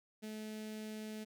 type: tone with notch filter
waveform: sawtooth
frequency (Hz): 215.8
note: A3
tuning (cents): -33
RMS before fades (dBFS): -45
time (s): 0.22-1.25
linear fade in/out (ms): 20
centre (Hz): 1100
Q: 1
effects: none